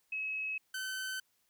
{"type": "tone pair in turn", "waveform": ["sine", "sawtooth"], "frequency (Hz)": [2569, 1527.5], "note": ["E7", "G6"], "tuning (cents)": [-45, -45], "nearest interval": "major sixth", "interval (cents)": 900, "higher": "first", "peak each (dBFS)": [-34, -33], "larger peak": "second", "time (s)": [[0.12, 0.58], [0.74, 1.2]], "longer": "neither", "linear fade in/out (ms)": 5, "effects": ["white hiss -75 dBFS RMS until 1.49 s"]}